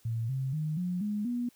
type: tone with pitch steps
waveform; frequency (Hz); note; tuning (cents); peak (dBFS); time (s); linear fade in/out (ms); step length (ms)
sine; 114.3 / 132.82 / 154.34 / 179.36 / 208.4 / 242.2; A#2 / C3 / D#3 / F3 / G#3 / B3; -34 / +26 / -14 / +46 / +6 / -34; -29; 0.05-1.49; 5; 240
effects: white hiss -64 dBFS RMS until 1.55 s